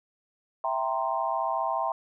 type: chord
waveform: sine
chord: C dominant seventh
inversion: first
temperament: equal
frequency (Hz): 659.3 / 784 / 932.3 / 1046.5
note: E5 / G5 / Bb5 / C6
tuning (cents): 0 / 0 / 0 / 0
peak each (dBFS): -31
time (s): 0.64-1.92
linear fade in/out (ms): 2
effects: none